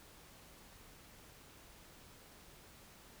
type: silence
effects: pink hiss -59 dBFS RMS until 3.2 s